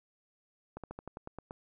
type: slowing click train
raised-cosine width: 1 ms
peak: -28 dBFS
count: 9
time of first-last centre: 0.77-1.509 s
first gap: 67 ms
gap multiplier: 1.09
effects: none